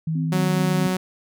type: tone with pitch glide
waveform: sine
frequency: 160 to 156.62 Hz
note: D#3 to D#3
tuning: +49 to +12 cents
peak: -21 dBFS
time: 0.07-0.87 s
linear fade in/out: 5 ms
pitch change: -37 cents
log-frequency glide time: 0.37-0.42 s
type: tone with tremolo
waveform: sine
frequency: 258.2 Hz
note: C4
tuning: 23 cents flat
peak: -26 dBFS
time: 0.15-0.94 s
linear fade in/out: 5 ms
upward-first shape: sine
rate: 4.8 Hz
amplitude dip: 55%
type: tone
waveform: sawtooth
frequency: 185 Hz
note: F#3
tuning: in tune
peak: -17 dBFS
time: 0.32-0.97 s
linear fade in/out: 5 ms
effects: none